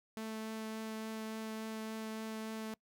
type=tone with vibrato; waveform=sawtooth; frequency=220 Hz; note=A3; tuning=in tune; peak=-36 dBFS; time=0.17-2.74 s; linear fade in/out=0 ms; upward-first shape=triangle; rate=3.5 Hz; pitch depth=9 cents each way; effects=noise-tail reverb RT60 0.1 s tail -24 dB re dry